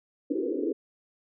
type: band-pass noise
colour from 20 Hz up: pink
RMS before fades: -29 dBFS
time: 0.3-0.73 s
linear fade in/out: 10 ms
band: 260 to 500 Hz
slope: 96 dB/octave
effects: none